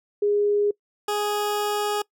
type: tone pair in turn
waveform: sine / 20% pulse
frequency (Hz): 411.6 / 415.4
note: G#4 / G#4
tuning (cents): -16 / 0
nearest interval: unison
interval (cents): 16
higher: second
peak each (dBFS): -18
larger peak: neither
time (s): 0.22-0.71 / 1.08-2.02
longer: second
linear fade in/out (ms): 5
effects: noise-tail reverb RT60 0.1 s tail -23 dB re dry